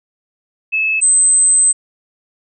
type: tone pair in turn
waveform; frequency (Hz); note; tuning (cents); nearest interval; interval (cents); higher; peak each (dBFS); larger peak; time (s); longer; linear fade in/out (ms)
sine; 2600 / 8188; E7 / C9; -24 / -38; octave + minor sixth; 1986; second; -13 / -8; second; 0.72-1.01 / 1.01-1.73; second; 20
effects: none